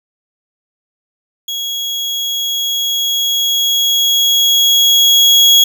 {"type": "tone with level ramp", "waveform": "35% pulse", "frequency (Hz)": 3322, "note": "G#7", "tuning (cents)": 0, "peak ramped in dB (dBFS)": [-17, -3], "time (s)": [1.48, 5.64], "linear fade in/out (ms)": 5, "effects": []}